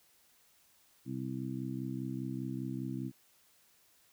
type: harmonic tone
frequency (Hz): 65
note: C2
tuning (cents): -11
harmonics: 2 / 3 / 4 / 5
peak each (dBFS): -40 / -42 / -40 / -43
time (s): 1.05-3.12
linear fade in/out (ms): 50
effects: white hiss -67 dBFS RMS until 4.12 s